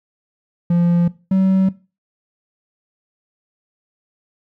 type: tone pair in turn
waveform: triangle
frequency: 172.8 / 190.23 Hz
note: F3 / F#3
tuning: -18 / +48 cents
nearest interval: major second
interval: 166 cents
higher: second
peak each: -10 dBFS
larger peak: neither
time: 0.7-1.08 / 1.31-1.69 s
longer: neither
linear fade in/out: 5 ms
effects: noise-tail reverb RT60 0.3 s tail -18 dB re dry